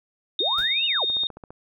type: tone with tremolo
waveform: sine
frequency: 3690 Hz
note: A#7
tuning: 18 cents flat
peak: -20 dBFS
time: 0.39-1.27 s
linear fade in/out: 2 ms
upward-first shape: sine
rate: 16 Hz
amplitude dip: 30%
type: linear two-way sweep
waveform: sine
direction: up then down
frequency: 294.6 to 2960 to 294.6 Hz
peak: -26 dBFS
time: 0.4-1.05 s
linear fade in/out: 10 ms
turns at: 0.86 s
type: noise with exponential decay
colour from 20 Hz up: pink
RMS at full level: -37 dBFS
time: 0.58-0.78 s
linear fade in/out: 2 ms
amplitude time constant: 42 ms
type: click train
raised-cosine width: 1 ms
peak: -26 dBFS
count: 7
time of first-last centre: 1.1-1.505 s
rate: 14.8 Hz
effects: none